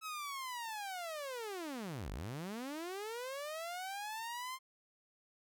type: linear two-way sweep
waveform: sawtooth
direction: down then up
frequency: 1300 to 42 to 1059 Hz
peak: -37 dBFS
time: 0.01-4.59 s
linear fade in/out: 50 ms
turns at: 2.11 s
effects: none